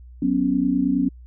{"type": "chord", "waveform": "sine", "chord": "F# suspended fourth", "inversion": "none", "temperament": "equal with one note detuned", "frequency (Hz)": [185, 247.8, 277.2], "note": ["F#3", "B3", "C#4"], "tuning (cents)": [0, 6, 0], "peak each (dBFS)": [-25, -22, -20], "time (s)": [0.22, 1.09], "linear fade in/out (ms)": 5, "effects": ["added 61 Hz sine -40 dBFS peak until 1.26 s"]}